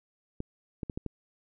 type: clicks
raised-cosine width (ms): 3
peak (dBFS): -21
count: 5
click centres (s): 0.404 / 0.832 / 0.898 / 0.975 / 1.063
effects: none